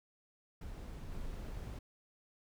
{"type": "noise with level steps", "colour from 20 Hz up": "brown", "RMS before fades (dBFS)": [-45, -43], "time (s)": [0.61, 1.79], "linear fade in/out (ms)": 5, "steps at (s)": 1.12, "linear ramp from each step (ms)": 2, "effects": []}